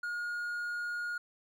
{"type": "tone", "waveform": "triangle", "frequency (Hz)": 1432, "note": "F6", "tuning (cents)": 43, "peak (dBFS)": -32, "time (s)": [0.03, 1.18], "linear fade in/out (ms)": 5, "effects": []}